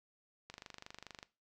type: click train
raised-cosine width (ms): 0.2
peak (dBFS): -30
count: 19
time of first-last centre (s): 0.5-1.229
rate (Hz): 24.7
effects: noise-tail reverb RT60 0.3 s tail -18 dB re dry